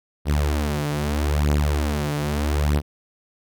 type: beating tone pair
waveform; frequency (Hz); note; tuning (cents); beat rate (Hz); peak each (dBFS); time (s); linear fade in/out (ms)
sawtooth; 73.1 / 73.89; D2 / D2; -7 / +11; 0.79; -19 / -18; 0.25-2.82; 50
effects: none